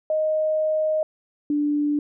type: tone pair in turn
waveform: sine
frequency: 622.3 / 293.7 Hz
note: D#5 / D4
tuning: 0 / 0 cents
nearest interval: octave + minor second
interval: 1300 cents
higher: first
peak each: -19 dBFS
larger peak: neither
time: 0.1-1.03 / 1.5-1.99 s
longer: first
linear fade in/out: 2 ms
effects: none